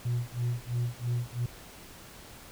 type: tone with tremolo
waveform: sine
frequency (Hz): 121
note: B2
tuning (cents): -35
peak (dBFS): -23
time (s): 0.05-1.46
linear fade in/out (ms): 5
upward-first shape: sine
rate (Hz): 3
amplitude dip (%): 100
effects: tanh soft clip ceiling -25 dBFS + pink hiss -49 dBFS RMS until 2.51 s